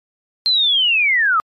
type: linear sweep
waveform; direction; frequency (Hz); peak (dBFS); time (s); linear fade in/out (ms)
sine; down; 4186 to 1212; -12; 0.46-1.4; 0
effects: MP3 64 kbps